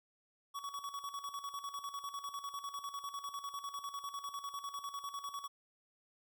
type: tone with tremolo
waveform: square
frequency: 1126 Hz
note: C#6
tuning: 27 cents sharp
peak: -40 dBFS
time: 0.54-5.48 s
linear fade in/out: 20 ms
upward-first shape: square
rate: 10 Hz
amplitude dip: 65%
effects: none